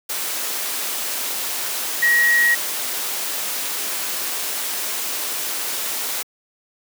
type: tone in noise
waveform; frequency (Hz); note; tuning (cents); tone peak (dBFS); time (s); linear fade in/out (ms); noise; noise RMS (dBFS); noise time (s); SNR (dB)
sine; 1900; A#6; +33; -13; 2.02-2.55; 10; white; -25; 0.09-6.23; +9
effects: high-pass 300 Hz 12 dB/octave